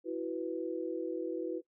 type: chord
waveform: sine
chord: E suspended second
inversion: none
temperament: equal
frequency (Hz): 329.6 / 370 / 493.9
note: E4 / F#4 / B4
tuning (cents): 0 / 0 / 0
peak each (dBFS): -37 / -38 / -39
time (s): 0.04-1.62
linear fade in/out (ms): 50
effects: noise-tail reverb RT60 0.1 s tail -21 dB re dry